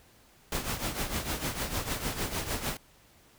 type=noise with tremolo; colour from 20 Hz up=pink; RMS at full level=-30 dBFS; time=0.52-2.77 s; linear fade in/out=2 ms; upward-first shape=triangle; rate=6.6 Hz; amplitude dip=75%; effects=pink hiss -60 dBFS RMS until 3.38 s